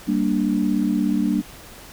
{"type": "chord", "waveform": "sine", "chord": "G minor", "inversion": "none", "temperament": "equal", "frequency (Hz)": [196, 233.1, 293.7], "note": ["G3", "Bb3", "D4"], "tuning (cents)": [0, 0, 0], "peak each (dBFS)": -22, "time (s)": [0.07, 1.42], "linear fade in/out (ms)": 20, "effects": ["pink hiss -42 dBFS RMS until 1.92 s"]}